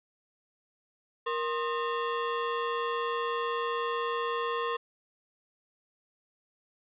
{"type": "ring-modulated tone", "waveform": "35% pulse", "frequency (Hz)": 764, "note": "G5", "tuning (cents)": -45, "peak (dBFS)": -24, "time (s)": [1.26, 4.77], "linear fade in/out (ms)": 10, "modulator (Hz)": 295, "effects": ["resampled to 8000 Hz", "10-bit"]}